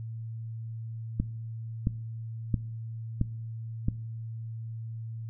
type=click train; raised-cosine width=5 ms; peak=-13 dBFS; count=5; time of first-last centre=1.2-3.885 s; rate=1.49 Hz; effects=noise-tail reverb RT60 0.7 s tail -20 dB re dry + added 113 Hz sine -35 dBFS peak until 5.29 s